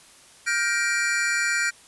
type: chord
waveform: square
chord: G minor seventh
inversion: third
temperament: just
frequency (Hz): 1411.2 / 1568 / 1881.6 / 2352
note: F6 / G6 / Bb6 / D7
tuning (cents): +18 / 0 / +16 / +2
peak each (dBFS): -28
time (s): 0.46-1.71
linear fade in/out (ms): 20
effects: white hiss -51 dBFS RMS until 1.87 s + resampled to 24000 Hz